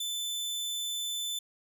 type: tone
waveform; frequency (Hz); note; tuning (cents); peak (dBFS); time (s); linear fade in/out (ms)
sawtooth; 3520; A7; 0; -29; 0-1.39; 5
effects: none